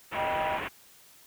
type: low-pass noise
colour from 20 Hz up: white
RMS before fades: -35 dBFS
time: 0.11-0.69 s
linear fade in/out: 20 ms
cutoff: 2800 Hz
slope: 48 dB/octave
type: chord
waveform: sine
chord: Eb augmented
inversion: none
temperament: equal with one note detuned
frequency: 622.3 / 784 / 970.8 Hz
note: Eb5 / G5 / B5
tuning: 0 / 0 / -30 cents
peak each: -32 dBFS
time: 0.14-0.6 s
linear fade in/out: 50 ms
effects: white hiss -56 dBFS RMS until 1.26 s